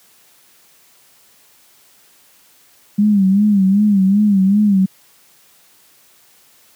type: tone with vibrato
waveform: sine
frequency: 200 Hz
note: G3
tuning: 35 cents sharp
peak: -9 dBFS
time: 2.98-4.86 s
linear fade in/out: 10 ms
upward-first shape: sine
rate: 2.6 Hz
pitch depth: 100 cents each way
effects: white hiss -51 dBFS RMS until 6.75 s + high-pass 100 Hz 12 dB/octave